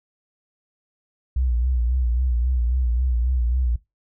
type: tone with vibrato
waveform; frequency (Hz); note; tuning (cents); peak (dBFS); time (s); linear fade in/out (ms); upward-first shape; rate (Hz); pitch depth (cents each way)
sine; 61.4; B1; -9; -18; 1.36-3.76; 5; sine; 3.7; 85
effects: noise-tail reverb RT60 0.2 s tail -20 dB re dry